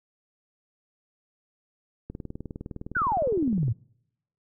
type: click train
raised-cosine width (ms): 3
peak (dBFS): -23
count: 32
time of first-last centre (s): 2.1-3.682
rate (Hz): 19.6
type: exponential sweep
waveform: sine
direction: down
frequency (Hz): 1568 to 104.5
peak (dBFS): -22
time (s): 2.95-3.73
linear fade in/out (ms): 10
effects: noise-tail reverb RT60 0.8 s tail -26 dB re dry